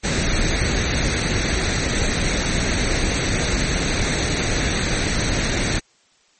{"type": "noise with comb filter", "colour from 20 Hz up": "pink", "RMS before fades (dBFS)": -20, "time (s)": [0.03, 5.8], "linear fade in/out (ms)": 20, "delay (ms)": 0.49, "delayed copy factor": 0.5, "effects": ["white hiss -58 dBFS RMS until 6.39 s", "MP3 32 kbps"]}